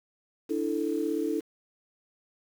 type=chord; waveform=sine; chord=D suspended second; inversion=none; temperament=just; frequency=293.7 / 330.4 / 440.5 Hz; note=D4 / E4 / A4; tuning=0 / +4 / +2 cents; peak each=-31 / -30 / -31 dBFS; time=0.49-1.41 s; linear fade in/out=20 ms; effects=8-bit